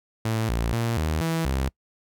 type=tone with pitch steps; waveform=sawtooth; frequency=111.6 / 57.3 / 116.1 / 78.4 / 163.7 / 66.5 Hz; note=A2 / A#1 / A#2 / D#2 / E3 / C2; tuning=+25 / -29 / -7 / +14 / -12 / +29 cents; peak=-19 dBFS; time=0.25-1.69 s; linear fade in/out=5 ms; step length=240 ms; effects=noise-tail reverb RT60 0.1 s tail -25 dB re dry